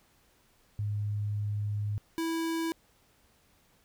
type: tone pair in turn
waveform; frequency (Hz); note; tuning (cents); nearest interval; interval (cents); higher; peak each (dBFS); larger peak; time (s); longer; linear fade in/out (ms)
sine / square; 103.83 / 328.2; G#2 / E4; 0 / -8; octave + minor sixth; 1992; second; -29 / -30; first; 0.79-1.98 / 2.18-2.72; first; 0
effects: pink hiss -66 dBFS RMS until 3.84 s